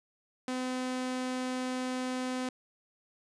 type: tone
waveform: sawtooth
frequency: 254.9 Hz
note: C4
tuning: 45 cents flat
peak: -28 dBFS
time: 0.48-2.49 s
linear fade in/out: 2 ms
effects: resampled to 22050 Hz